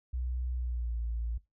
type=tone with pitch glide; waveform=sine; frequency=62.2 to 57.37 Hz; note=B1 to A#1; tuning=+13 to -27 cents; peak=-30 dBFS; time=0.13-1.38 s; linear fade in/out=10 ms; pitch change=-140 cents; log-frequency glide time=0.55-0.99 s; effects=noise-tail reverb RT60 0.2 s tail -20 dB re dry + tanh soft clip ceiling -26 dBFS